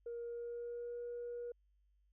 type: tone with pitch glide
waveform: sine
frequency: 471.3 to 479.3 Hz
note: A#4 to A#4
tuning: +19 to +48 cents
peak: -40 dBFS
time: 0.06-1.52 s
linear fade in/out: 5 ms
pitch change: +29 cents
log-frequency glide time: 0.21-1 s
effects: tanh soft clip ceiling -38 dBFS + added 50 Hz sine -70 dBFS peak until 2.12 s